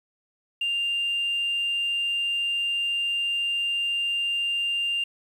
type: tone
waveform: sine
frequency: 2794 Hz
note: F7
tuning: in tune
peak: -22 dBFS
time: 0.61-5.04 s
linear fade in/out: 5 ms
effects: tanh soft clip ceiling -20 dBFS + 9-bit